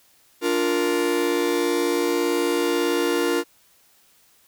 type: chord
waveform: 45% pulse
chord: Bb major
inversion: first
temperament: just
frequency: 291.4 / 349.6 / 466.2 Hz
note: D4 / F4 / Bb4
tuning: -13 / +2 / 0 cents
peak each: -26 / -23 / -24 dBFS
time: 0.41-3.44 s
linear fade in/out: 50 ms
effects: white hiss -58 dBFS RMS until 4.47 s